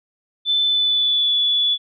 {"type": "tone with pitch glide", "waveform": "sine", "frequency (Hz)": [3520, 3434], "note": ["A7", "A7"], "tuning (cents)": [0, -43], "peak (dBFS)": -15, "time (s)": [0.45, 1.78], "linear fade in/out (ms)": 50, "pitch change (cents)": -43, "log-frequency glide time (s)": [0.64, 1.36], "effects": []}